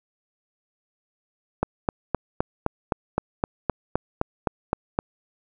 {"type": "click train", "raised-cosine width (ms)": 1, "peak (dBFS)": -7, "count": 14, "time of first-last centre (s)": [1.63, 4.989], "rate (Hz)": 3.87, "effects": []}